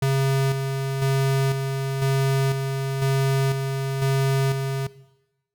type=tone with tremolo; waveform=square; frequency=135.5 Hz; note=C#3; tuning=39 cents flat; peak=-19 dBFS; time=0.02-4.87 s; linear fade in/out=5 ms; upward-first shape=square; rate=1 Hz; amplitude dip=45%; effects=noise-tail reverb RT60 1.0 s tail -18 dB re dry